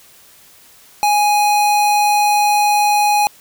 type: tone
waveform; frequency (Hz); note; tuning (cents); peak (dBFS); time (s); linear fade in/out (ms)
square; 830.6; G#5; 0; -12; 1.03-3.27; 0
effects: white hiss -46 dBFS RMS until 3.4 s